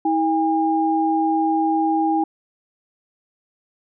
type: tone pair together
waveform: sine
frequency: 321.1 / 809.1 Hz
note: E4 / G#5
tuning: -45 / -45 cents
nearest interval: octave + major third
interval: 1600 cents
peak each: -19 dBFS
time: 0.05-2.24 s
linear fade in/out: 5 ms
effects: none